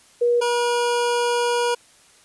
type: tone pair in turn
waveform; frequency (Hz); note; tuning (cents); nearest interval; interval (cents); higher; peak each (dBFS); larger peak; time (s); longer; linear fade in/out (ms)
sine / 25% pulse; 480 / 480; B4 / B4; -49 / -49; unison; 0; neither; -15; neither; 0.21-0.41 / 0.41-1.75; second; 10
effects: white hiss -53 dBFS RMS until 2.24 s + resampled to 24000 Hz